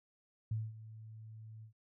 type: tone with ADSR envelope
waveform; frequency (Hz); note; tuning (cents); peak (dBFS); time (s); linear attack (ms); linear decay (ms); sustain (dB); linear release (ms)
sine; 110; A2; 0; -32; 0.51-1.73; 5; 210; -16; 100
effects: none